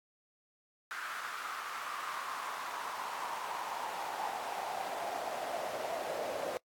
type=noise with high-pass filter sweep; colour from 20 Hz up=brown; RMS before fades=-39 dBFS; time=0.91-6.57 s; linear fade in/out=0 ms; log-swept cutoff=1400 to 570 Hz; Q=4.1; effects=noise-tail reverb RT60 0.1 s tail -24 dB re dry + AAC 64 kbps